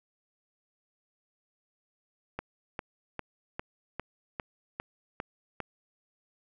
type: click train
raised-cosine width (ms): 0.5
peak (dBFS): -19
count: 9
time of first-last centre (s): 2.39-5.603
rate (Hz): 2.49
effects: none